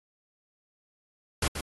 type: noise with echo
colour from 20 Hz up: pink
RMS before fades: -26 dBFS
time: 1.42-1.48 s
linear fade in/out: 5 ms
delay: 130 ms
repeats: 1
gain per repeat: -9 dB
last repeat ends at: 1.61 s
effects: AAC 32 kbps